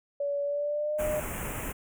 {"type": "tone with pitch glide", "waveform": "sine", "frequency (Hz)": [570, 607.4], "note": ["C#5", "D#5"], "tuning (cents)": [48, -42], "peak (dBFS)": -27, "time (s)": [0.2, 1.2], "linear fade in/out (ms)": 5, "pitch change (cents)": 110, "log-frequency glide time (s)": [0.43, 0.99]}
{"type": "band-stop noise", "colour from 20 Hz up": "pink", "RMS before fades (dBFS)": -35, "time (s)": [0.98, 1.73], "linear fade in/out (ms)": 20, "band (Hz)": [2800, 6900], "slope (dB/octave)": 48}
{"effects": []}